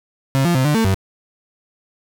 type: tone with pitch steps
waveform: 35% pulse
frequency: 134.8 / 173.1 / 130.5 / 148.8 / 224.3 / 95.9 Hz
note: C#3 / F3 / C3 / D3 / A3 / G2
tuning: -48 / -15 / -4 / +23 / +34 / -37 cents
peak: -12 dBFS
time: 0.35-0.944 s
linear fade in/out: 0 ms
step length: 99 ms
effects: none